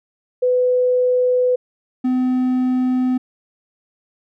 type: tone pair in turn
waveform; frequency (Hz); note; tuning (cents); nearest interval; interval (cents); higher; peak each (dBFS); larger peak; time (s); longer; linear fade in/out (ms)
sine / triangle; 500 / 254.2; B4 / C4; +21 / -50; octave; 1171; first; -13; neither; 0.42-1.56 / 2.04-3.18; neither; 10
effects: none